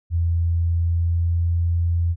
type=tone with pitch glide; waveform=sine; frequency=84.4 to 85.09 Hz; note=E2 to F2; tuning=+41 to -45 cents; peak=-17 dBFS; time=0.1-2.16 s; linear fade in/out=50 ms; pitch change=+14 cents; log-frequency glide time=0.63-1.57 s; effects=none